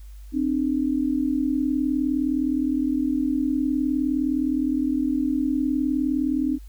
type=tone pair together; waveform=sine; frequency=261.6 / 301.1 Hz; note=C4 / D4; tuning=0 / +43 cents; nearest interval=major second; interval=243 cents; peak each=-23 dBFS; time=0.32-6.59 s; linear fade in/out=50 ms; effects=added 50 Hz sine -38 dBFS peak until 6.68 s + white hiss -59 dBFS RMS until 6.68 s